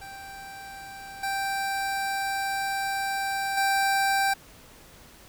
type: tone with level steps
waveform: 25% pulse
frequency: 784 Hz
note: G5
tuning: in tune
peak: -36 / -23 / -18 dBFS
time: 0.01-4.34 s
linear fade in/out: 10 ms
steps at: 1.23 / 3.57 s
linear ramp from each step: 5 ms
effects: pink hiss -51 dBFS RMS until 5.28 s